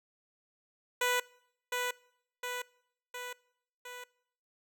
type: tone with echo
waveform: 10% pulse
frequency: 493.9 Hz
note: B4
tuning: in tune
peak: -19 dBFS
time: 1.01-1.2 s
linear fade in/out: 5 ms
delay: 710 ms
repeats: 4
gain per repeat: -4 dB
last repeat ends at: 4.04 s
effects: noise-tail reverb RT60 0.7 s tail -23 dB re dry